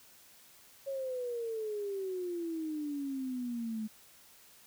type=exponential sweep; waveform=sine; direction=down; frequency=554.4 to 213.7 Hz; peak=-34 dBFS; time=0.86-3.88 s; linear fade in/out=20 ms; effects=white hiss -59 dBFS RMS until 4.66 s